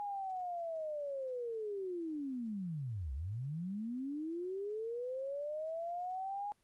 sine linear two-way sweep, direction down then up, 830 to 62.2 to 830 Hz, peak -37 dBFS, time 0-6.52 s, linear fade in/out 0 ms, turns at 3.13 s, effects pink hiss -75 dBFS RMS until 6.63 s + Opus 32 kbps

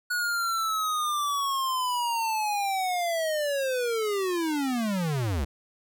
square linear sweep, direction down, 1464 to 61.74 Hz, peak -26 dBFS, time 0.1-5.45 s, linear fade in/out 10 ms, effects none

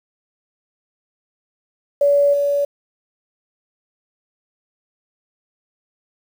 sine tone with level steps, 570 Hz, C#5, 48 cents sharp, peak -11 / -15 dBFS, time 2.01-2.65 s, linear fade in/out 5 ms, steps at 2.33 s, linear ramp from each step 10 ms, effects 7-bit

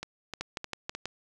two click trains, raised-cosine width 0.2 ms, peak -19 / -16 dBFS, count 4 / 5, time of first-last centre 0.03-0.95 / 0.41-1.056 s, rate 3.26 / 6.19 Hz, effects none

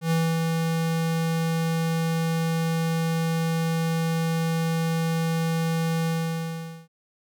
square tone with ADSR envelope, 164 Hz, E3, 9 cents flat, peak -20 dBFS, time 0.01-6.88 s, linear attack 100 ms, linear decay 260 ms, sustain -3 dB, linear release 810 ms, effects none

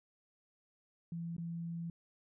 sine tone with dropouts, 168.3 Hz, E3, 36 cents sharp, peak -38 dBFS, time 1.12-1.9 s, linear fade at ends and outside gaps 2 ms, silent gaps 1.366-1.381 s, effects none

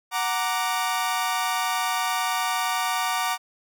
sawtooth chord, Gb augmented, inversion none, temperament equal, 740 / 932.3 / 1174.7 Hz, Gb5 / Bb5 / D6, 0 / 0 / 0 cents, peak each -24 dBFS, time 0.11-3.38 s, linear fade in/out 50 ms, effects none

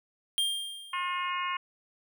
square tone with exponential decay, 3200 Hz, G7, 35 cents sharp, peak -24 dBFS, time 0.38-1.3 s, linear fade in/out 0 ms, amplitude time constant 200 ms
harmonic tone, 357.7 Hz, F4, 41 cents sharp, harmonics 3 / 4 / 5 / 6 / 7 / 8, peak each -31 / -42 / -41 / -38 / -41 / -39 dBFS, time 0.93-1.57 s, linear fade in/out 5 ms
effects none

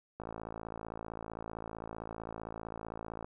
click train, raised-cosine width 1 ms, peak -27 dBFS, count 170, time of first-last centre 0.2-3.245 s, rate 55.5 Hz, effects none

